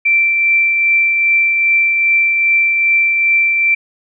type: tone with tremolo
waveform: sine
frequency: 2345 Hz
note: D7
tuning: 3 cents flat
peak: -8 dBFS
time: 0.05-3.75 s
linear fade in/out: 10 ms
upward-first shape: triangle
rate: 2.5 Hz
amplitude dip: 35%
effects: none